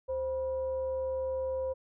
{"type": "tone with frequency modulation", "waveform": "sine", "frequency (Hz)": 523.3, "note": "C5", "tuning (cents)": 0, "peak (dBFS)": -30, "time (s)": [0.08, 1.74], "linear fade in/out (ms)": 20, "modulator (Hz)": 450, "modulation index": 0.32, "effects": []}